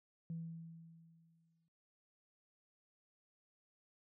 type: tone with exponential decay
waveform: sine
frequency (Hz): 164.81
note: E3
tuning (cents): 0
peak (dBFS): -38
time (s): 0.3-1.68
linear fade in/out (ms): 0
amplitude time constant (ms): 300
effects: tanh soft clip ceiling -35 dBFS + high-pass 100 Hz 12 dB/octave